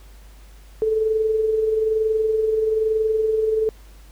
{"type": "tone with amplitude modulation", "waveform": "sine", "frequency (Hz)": 438, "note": "A4", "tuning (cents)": -8, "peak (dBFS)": -15, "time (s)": [0.82, 3.69], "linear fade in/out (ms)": 0, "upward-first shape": "sine", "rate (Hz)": 21.1, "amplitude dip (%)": 45, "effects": ["added 50 Hz sine -42 dBFS peak until 4.11 s", "pink hiss -53 dBFS RMS until 4.11 s"]}